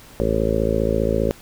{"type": "harmonic tone", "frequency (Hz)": 55, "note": "A1", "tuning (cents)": 0, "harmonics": [1, 2, 3, 4, 5, 6, 7, 8, 9, 10], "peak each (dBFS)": [-25, -27, -29, -26, -30, -30, -26, -25, -26, -25], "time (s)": [0.2, 1.31], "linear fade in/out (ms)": 0, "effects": ["pink hiss -45 dBFS RMS until 1.41 s"]}